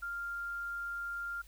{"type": "tone", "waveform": "sine", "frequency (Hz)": 1396, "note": "F6", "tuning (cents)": -1, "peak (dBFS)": -36, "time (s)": [0.02, 1.42], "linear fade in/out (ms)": 10, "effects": ["added 50 Hz sine -55 dBFS peak until 1.47 s", "white hiss -63 dBFS RMS until 1.47 s"]}